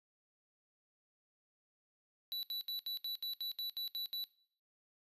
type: tone bursts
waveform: square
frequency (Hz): 3951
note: B7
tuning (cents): 0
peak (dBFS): -38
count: 11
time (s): 2.32-4.24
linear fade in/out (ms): 0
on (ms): 110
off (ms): 71
effects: noise-tail reverb RT60 0.5 s tail -19 dB re dry + resampled to 32000 Hz